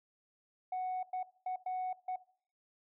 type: tone bursts at uneven times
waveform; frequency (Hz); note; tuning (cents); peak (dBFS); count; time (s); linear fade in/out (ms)
sine; 740; F#5; 0; -32; 5; 0.72-1.03 / 1.13-1.23 / 1.46-1.56 / 1.66-1.93 / 2.08-2.16; 5
effects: noise-tail reverb RT60 0.5 s tail -20 dB re dry + tanh soft clip ceiling -32 dBFS